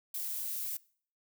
violet noise, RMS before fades -37 dBFS, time 0.14-0.77 s, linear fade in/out 5 ms, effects noise-tail reverb RT60 0.5 s tail -22 dB re dry

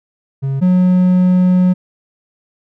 triangle tone pair in turn, 135.9 / 182.19 Hz, C#3 / F#3, -34 / -26 cents, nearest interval perfect fourth, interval 508 cents, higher second, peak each -13 / -6 dBFS, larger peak second, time 0.42-0.61 / 0.61-1.74 s, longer second, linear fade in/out 20 ms, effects none

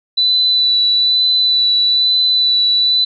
sine tone with vibrato, 3977 Hz, B7, 11 cents sharp, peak -10 dBFS, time 0.17-3.05 s, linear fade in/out 10 ms, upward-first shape sine, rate 1.1 Hz, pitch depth 14 cents each way, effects none

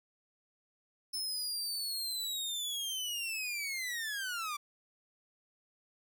sawtooth linear sweep, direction down, 5274 to 1152 Hz, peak -32 dBFS, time 1.13-4.57 s, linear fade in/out 10 ms, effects none

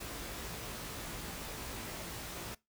pink noise with comb filter, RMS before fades -43 dBFS, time 0-2.55 s, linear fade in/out 10 ms, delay 18 ms, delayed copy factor +0.7, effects noise-tail reverb RT60 0.2 s tail -21 dB re dry

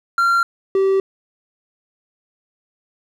triangle tone pair in turn, 1378 / 386.7 Hz, F6 / G4, -24 / -24 cents, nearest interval octave + minor seventh, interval 2200 cents, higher first, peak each -11 dBFS, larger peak neither, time 0.18-0.43 / 0.75-1 s, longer neither, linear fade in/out 2 ms, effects none

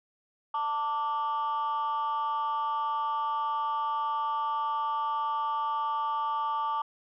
sine tone pair together, 890 / 1168.3 Hz, A5 / D6, +20 / -9 cents, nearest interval perfect fourth, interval 471 cents, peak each -28 dBFS, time 0.54-6.82 s, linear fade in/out 5 ms, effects tanh soft clip ceiling -24 dBFS

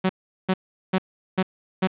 sawtooth tone bursts, 187.4 Hz, F#3, 22 cents sharp, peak -14 dBFS, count 5, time 0.04-1.875 s, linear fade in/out 10 ms, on 55 ms, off 390 ms, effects resampled to 8000 Hz + 7-bit

